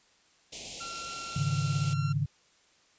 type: band-stop noise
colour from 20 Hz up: white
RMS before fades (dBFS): -38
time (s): 0.52-1.94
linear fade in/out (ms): 10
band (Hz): 810 to 2300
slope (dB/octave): 48
type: tone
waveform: sawtooth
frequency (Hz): 1368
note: F6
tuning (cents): -36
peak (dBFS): -35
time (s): 0.8-2.13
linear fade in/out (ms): 10
type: chord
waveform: sine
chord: Ab suspended fourth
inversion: none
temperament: just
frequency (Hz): 103.83 / 138.43 / 155.74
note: Ab2 / Db3 / Eb3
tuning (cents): 0 / -2 / +2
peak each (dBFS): -33 / -29 / -31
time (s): 1.36-2.26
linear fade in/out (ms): 5
effects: white hiss -64 dBFS RMS until 2.98 s + resampled to 16000 Hz